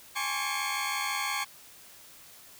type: tone cluster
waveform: 20% pulse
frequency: 815 / 862 / 1063 / 1142 / 2192 Hz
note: G#5 / A5 / C6 / D6 / C#7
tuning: -33 / -36 / +27 / -49 / -20 cents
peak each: -31 / -37 / -30 / -30 / -31 dBFS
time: 0.15-1.45 s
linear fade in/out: 20 ms
effects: white hiss -52 dBFS RMS until 2.59 s